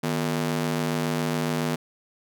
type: ring-modulated tone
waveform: sawtooth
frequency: 200 Hz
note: G3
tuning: 35 cents sharp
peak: -17 dBFS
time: 0.03-1.76 s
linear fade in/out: 10 ms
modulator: 43.6 Hz
effects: none